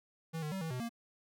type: tone with pitch steps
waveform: square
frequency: 162.5 / 151.8 / 191.7 / 162.1 / 126.2 / 233.1 Hz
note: E3 / D#3 / G3 / E3 / B2 / A#3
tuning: -24 / -42 / -38 / -29 / +38 / 0 cents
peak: -37 dBFS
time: 0.33-0.894 s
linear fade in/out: 20 ms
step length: 94 ms
effects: none